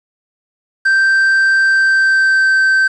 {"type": "tone with pitch glide", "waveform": "triangle", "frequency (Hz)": [1566, 1551.6], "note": ["G6", "G6"], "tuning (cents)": [-2, -18], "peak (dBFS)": -7, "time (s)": [0.85, 2.88], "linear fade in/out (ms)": 10, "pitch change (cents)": -16, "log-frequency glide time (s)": [1.67, 2.56], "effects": ["resampled to 22050 Hz", "7-bit"]}